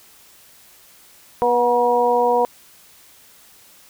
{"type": "harmonic tone with a mistuned harmonic", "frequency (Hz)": 243.2, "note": "B3", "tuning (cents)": -26, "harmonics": [1, 2, 3, 4], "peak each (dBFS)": [-29, -17, -20, -19], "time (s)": [1.42, 2.45], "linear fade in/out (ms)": 0, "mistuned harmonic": 4, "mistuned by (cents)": -29, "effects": ["white hiss -49 dBFS RMS until 3.89 s"]}